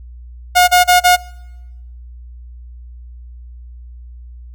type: tone bursts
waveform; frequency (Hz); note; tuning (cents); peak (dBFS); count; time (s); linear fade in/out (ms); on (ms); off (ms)
sawtooth; 719; F#5; -50; -3; 4; 0.55-1.166; 20; 130; 32
effects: noise-tail reverb RT60 1.0 s tail -25 dB re dry + added 60 Hz sine -32 dBFS peak until 4.54 s